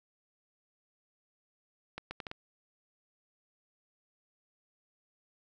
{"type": "accelerating click train", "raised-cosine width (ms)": 0.3, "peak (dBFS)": -23, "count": 5, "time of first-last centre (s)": [1.98, 2.314], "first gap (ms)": 130, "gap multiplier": 0.71, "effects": []}